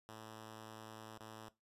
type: tone with dropouts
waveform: 5% pulse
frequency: 110 Hz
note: A2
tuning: in tune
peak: -39 dBFS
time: 0.09-1.49 s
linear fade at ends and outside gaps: 0 ms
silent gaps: 1.18-1.207 s
effects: noise-tail reverb RT60 0.2 s tail -17 dB re dry + resampled to 32000 Hz